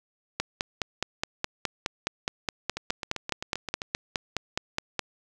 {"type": "two click trains", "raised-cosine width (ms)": 0.2, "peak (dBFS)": [-9, -15], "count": [23, 10], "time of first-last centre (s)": [[0.4, 4.993], [2.77, 3.95]], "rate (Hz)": [4.79, 7.63], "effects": []}